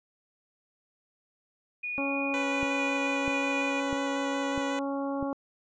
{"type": "tone", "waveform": "sine", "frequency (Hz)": 2457, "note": "D#7", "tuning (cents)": -22, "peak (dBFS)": -31, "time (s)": [1.83, 3.81], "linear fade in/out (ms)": 10}
{"type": "harmonic tone", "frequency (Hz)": 277.2, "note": "C#4", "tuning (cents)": 0, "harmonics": [1, 2, 3, 4, 5], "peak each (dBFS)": [-31, -34, -38, -40, -48], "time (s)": [1.98, 5.33], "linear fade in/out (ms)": 0}
{"type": "tone with vibrato", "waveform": "10% pulse", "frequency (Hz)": 493.9, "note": "B4", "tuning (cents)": 0, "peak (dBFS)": -25, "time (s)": [2.34, 4.79], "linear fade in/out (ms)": 0, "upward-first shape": "square", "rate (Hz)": 5.5, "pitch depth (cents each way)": 12}
{"type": "click train", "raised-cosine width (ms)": 3, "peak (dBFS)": -24, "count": 5, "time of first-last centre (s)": [2.63, 5.227], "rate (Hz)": 1.54}
{"effects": ["resampled to 16000 Hz"]}